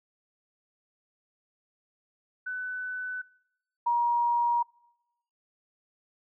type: tone pair in turn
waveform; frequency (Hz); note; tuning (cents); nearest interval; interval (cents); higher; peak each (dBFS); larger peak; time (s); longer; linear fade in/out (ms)
sine; 1500 / 950.1; F#6 / A#5; +23 / +33; minor sixth; 790; first; -31 / -22; second; 2.46-3.22 / 3.86-4.63; second; 10
effects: noise-tail reverb RT60 0.9 s tail -26 dB re dry